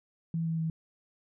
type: tone with pitch steps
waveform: sine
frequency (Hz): 164.81 / 163.11 / 161.42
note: E3 / E3 / E3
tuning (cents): 0 / -18 / -36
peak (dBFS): -28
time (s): 0.34-0.7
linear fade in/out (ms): 2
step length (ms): 120
effects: none